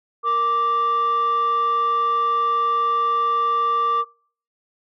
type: tone pair together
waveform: sine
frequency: 466.2 / 1171.9 Hz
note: A#4 / D6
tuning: 0 / -4 cents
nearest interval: octave + major third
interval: 1596 cents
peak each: -26 / -15 dBFS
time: 0.23-4.05 s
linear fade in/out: 50 ms
effects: noise-tail reverb RT60 0.5 s tail -26 dB re dry + tanh soft clip ceiling -15 dBFS